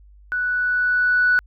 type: tone with level ramp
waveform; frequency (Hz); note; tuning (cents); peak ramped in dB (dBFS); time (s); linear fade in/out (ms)
sine; 1480; F#6; 0; -20 to -12; 0.32-1.39; 0
effects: tanh soft clip ceiling -9 dBFS + added 50 Hz sine -45 dBFS peak until 1.46 s